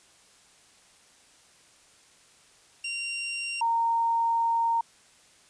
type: tone pair in turn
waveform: sawtooth / sine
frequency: 2765 / 922.7 Hz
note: F7 / A#5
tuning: -18 / -18 cents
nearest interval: octave + perfect fifth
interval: 1900 cents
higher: first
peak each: -27 / -22 dBFS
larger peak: second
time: 2.84-3.61 / 3.61-4.81 s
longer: second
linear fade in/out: 5 ms
effects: white hiss -58 dBFS RMS until 5.49 s + resampled to 22050 Hz